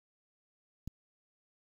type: click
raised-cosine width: 5 ms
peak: -27 dBFS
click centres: 0.876 s
effects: 9-bit